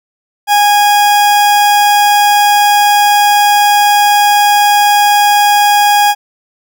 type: tone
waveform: 40% pulse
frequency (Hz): 824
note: G#5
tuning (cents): -14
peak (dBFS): -5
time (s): 0.47-6.15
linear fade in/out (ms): 50
effects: none